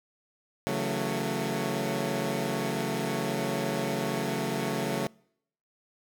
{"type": "chord", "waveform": "15% pulse", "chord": "F# minor seventh", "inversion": "second", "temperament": "equal with one note detuned", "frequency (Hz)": [138.59, 164.81, 185, 222.4], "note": ["C#3", "E3", "F#3", "A3"], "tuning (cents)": [0, 0, 0, 19], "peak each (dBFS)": [-27, -31, -27, -26], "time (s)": [0.67, 5.07], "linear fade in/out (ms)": 0, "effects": ["noise-tail reverb RT60 0.7 s tail -26 dB re dry"]}